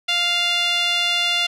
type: tone with band-pass filter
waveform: sawtooth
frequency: 698.5 Hz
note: F5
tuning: in tune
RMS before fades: -20 dBFS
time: 0.08-1.47 s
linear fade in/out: 10 ms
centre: 3200 Hz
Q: 3.5
effects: none